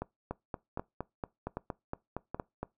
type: two click trains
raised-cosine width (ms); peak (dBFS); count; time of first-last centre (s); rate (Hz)
1; -21 / -21; 11 / 4; 0.31-2.63 / 0.02-2.346; 4.31 / 1.29
effects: noise-tail reverb RT60 0.2 s tail -22 dB re dry